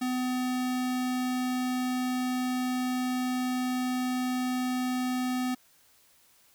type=tone; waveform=square; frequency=252.6 Hz; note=B3; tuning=39 cents sharp; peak=-28 dBFS; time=0.01-5.55 s; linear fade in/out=10 ms; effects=white hiss -62 dBFS RMS until 6.54 s